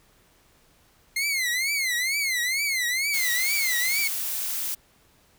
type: tone with vibrato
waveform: sawtooth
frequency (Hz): 2100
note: C7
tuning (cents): +6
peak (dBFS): -20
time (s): 1.16-4.08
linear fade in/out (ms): 5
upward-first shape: triangle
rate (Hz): 2.2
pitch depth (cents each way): 190
type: noise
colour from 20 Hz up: blue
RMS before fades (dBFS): -29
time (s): 3.13-4.75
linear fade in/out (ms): 10
effects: pink hiss -60 dBFS RMS until 5.38 s